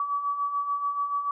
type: beating tone pair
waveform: sine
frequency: 1139 / 1145.9 Hz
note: C#6 / D6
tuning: +47 / -43 cents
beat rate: 6.9 Hz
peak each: -34 / -26 dBFS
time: 0-1.31 s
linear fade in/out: 2 ms
effects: none